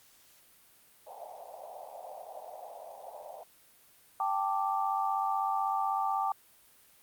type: band-pass noise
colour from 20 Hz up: pink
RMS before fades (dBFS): -46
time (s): 1.06-3.44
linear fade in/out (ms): 10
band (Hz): 580 to 820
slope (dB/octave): 48
type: chord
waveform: sine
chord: G suspended second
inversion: none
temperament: equal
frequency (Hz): 784 / 880 / 1174.7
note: G5 / A5 / D6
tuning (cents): 0 / 0 / 0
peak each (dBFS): -31 / -33 / -33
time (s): 4.2-6.32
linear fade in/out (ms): 2
effects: white hiss -61 dBFS RMS until 7.02 s + Opus 48 kbps